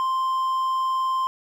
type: tone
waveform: triangle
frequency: 1046.5 Hz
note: C6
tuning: in tune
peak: -19 dBFS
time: 0-1.27 s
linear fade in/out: 0 ms
effects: none